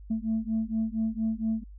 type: beating tone pair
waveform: sine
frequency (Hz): 220 / 224.3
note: A3 / A3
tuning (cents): 0 / +34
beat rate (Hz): 4.3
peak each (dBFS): -28 / -28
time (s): 0.1-1.64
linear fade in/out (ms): 10
effects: tanh soft clip ceiling -21 dBFS + added 50 Hz sine -43 dBFS peak until 1.78 s